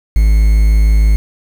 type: tone with quantisation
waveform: triangle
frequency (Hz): 53.1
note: G#1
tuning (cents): +39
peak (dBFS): -4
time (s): 0.16-1.16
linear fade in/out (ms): 0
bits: 5
effects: none